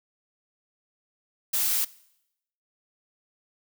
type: noise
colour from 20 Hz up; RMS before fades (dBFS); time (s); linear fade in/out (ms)
blue; -25; 1.53-1.85; 10
effects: noise-tail reverb RT60 0.8 s tail -21 dB re dry